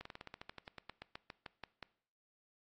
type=slowing click train; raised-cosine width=0.3 ms; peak=-30 dBFS; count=19; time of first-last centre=0.01-1.827 s; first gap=44 ms; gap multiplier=1.09; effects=noise-tail reverb RT60 0.6 s tail -20 dB re dry + AAC 32 kbps